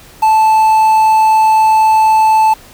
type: tone with quantisation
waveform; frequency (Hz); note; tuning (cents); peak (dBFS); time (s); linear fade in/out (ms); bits
triangle; 876; A5; -8; -4; 0.22-2.54; 10; 5
effects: pink hiss -39 dBFS RMS until 2.73 s